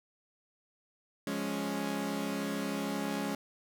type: chord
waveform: sawtooth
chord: Db major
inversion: first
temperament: equal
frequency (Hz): 174.61 / 207.7 / 277.2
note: F3 / Ab3 / Db4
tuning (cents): 0 / 0 / 0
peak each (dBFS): -37 / -32 / -32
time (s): 1.27-3.35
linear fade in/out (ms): 2
effects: none